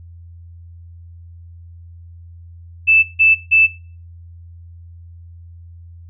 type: tone bursts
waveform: sine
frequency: 2637 Hz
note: E7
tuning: in tune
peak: -8 dBFS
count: 3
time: 2.87-3.67 s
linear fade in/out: 20 ms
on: 160 ms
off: 160 ms
effects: noise-tail reverb RT60 0.4 s tail -19 dB re dry + added 85 Hz sine -36 dBFS peak until 6.09 s